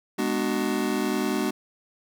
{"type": "chord", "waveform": "square", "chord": "G# half-diminished seventh", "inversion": "none", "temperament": "just", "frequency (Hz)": [207.7, 249.2, 299, 373.8], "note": ["G#3", "B3", "D4", "F#4"], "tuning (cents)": [0, 16, 31, 18], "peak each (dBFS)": -30, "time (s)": [0.18, 1.51], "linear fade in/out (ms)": 10, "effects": []}